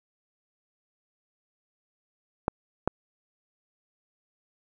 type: clicks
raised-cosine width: 1 ms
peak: -9 dBFS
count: 2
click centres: 2.481 / 2.876 s
effects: none